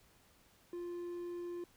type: tone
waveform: triangle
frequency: 349.2 Hz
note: F4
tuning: in tune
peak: -38 dBFS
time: 0.73-1.64 s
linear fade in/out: 2 ms
effects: pink hiss -67 dBFS RMS until 1.76 s